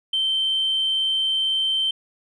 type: tone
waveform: sine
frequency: 3111 Hz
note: G7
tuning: 14 cents flat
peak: -18 dBFS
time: 0.13-1.91 s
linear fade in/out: 5 ms
effects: tanh soft clip ceiling -15 dBFS